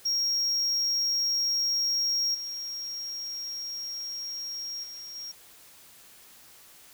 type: tone with level steps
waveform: triangle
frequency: 5588 Hz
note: F8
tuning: in tune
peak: -23 / -32 / -38 / -35 dBFS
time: 0.05-5.32 s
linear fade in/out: 10 ms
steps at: 2.34 / 4.83 / 5.15 s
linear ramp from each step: 10 ms
effects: white hiss -53 dBFS RMS until 6.93 s